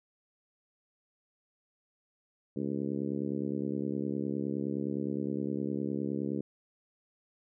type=harmonic tone; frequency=69.7 Hz; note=C#2; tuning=10 cents sharp; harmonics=2 / 3 / 4 / 5 / 6 / 7 / 8; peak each=-40 / -35 / -36 / -38 / -41 / -44 / -54 dBFS; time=2.56-6.41 s; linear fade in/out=5 ms; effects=none